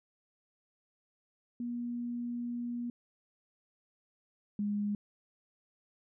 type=tone pair in turn; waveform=sine; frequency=240 / 206 Hz; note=B3 / G#3; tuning=-49 / -14 cents; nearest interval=minor third; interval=265 cents; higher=first; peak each=-34 / -30 dBFS; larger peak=second; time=1.6-2.9 / 4.59-4.95 s; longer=first; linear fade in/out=2 ms; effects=none